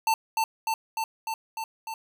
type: tone with echo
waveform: square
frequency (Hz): 892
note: A5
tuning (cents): +23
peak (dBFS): -21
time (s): 0.07-0.14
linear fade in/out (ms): 2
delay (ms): 300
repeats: 6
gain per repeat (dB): -2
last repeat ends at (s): 1.94
effects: none